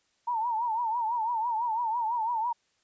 sine tone with vibrato, 920 Hz, A#5, 23 cents flat, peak -26 dBFS, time 0.27-2.53 s, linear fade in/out 10 ms, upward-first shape triangle, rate 6 Hz, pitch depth 130 cents each way, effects white hiss -71 dBFS RMS until 2.83 s + resampled to 16000 Hz

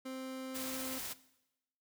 30% pulse tone, 261.6 Hz, C4, in tune, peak -38 dBFS, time 0.05-0.99 s, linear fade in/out 10 ms
white noise with tremolo, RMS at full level -41 dBFS, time 0.54-1.14 s, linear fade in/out 20 ms, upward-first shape triangle, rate 16 Hz, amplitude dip 25%
effects noise-tail reverb RT60 0.9 s tail -18 dB re dry

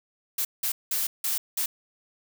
blue noise bursts at uneven times, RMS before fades -27 dBFS, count 5, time 0.38-0.45 / 0.63-0.72 / 0.91-1.07 / 1.24-1.38 / 1.57-1.66 s, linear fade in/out 5 ms, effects none

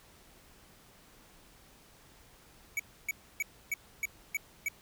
square tone bursts, 2270 Hz, C#7, 41 cents sharp, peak -30 dBFS, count 7, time 2.77-4.685 s, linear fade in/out 2 ms, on 25 ms, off 290 ms, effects pink hiss -59 dBFS RMS until 4.81 s

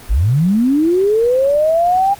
sine linear sweep, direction up, 40.66 to 808 Hz, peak -10 dBFS, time 0.09-2.15 s, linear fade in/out 20 ms, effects pink hiss -37 dBFS RMS until 2.19 s + Opus 24 kbps

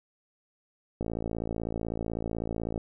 click train, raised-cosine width 2 ms, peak -19 dBFS, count 100, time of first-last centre 1.01-2.778 s, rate 56 Hz, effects none

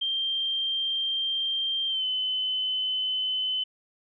sine tone with pitch glide, 3169 to 3035 Hz, G7 to F#7, +18 to +43 cents, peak -25 dBFS, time 0.01-3.64 s, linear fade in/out 10 ms, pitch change -75 cents, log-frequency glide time 1.88-2.05 s, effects none

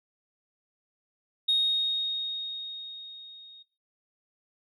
sine tone with level ramp, 3729 Hz, A#7, in tune, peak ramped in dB -19 to -47 dBFS, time 1.48-3.63 s, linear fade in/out 10 ms, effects noise-tail reverb RT60 0.4 s tail -22 dB re dry + tanh soft clip ceiling -17 dBFS

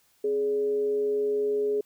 sine tone with frequency modulation, 417.8 Hz, G#4, 10 cents sharp, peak -23 dBFS, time 0.24-1.81 s, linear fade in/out 5 ms, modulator 155 Hz, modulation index 0.25, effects white hiss -65 dBFS RMS until 1.85 s

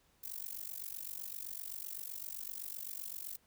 violet noise with amplitude modulation, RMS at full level -40 dBFS, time 0.23-3.37 s, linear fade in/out 10 ms, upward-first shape sine, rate 47.8 Hz, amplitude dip 95%, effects pink hiss -71 dBFS RMS until 3.46 s

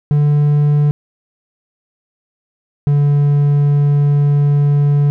triangle tone pair in turn, 146.83 / 144.31 Hz, D3 / D3, 0 / -30 cents, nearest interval unison, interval 30 cents, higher first, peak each -7 dBFS, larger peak neither, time 0.11-0.91 / 2.87-5.1 s, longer second, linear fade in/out 0 ms, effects none

